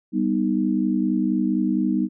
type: chord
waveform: sine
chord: G augmented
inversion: none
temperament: equal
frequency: 196 / 246.9 / 311.1 Hz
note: G3 / B3 / D#4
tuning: 0 / 0 / 0 cents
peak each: -23 dBFS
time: 0.12-2.09 s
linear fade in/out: 50 ms
effects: none